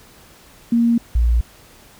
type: tone pair in turn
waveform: sine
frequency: 233.8 / 58.45 Hz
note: A#3 / A#1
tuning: +5 / +5 cents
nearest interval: 2 octaves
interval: 2400 cents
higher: first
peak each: -12 dBFS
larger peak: neither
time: 0.72-0.98 / 1.15-1.41 s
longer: neither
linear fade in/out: 5 ms
effects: pink hiss -47 dBFS RMS until 1.99 s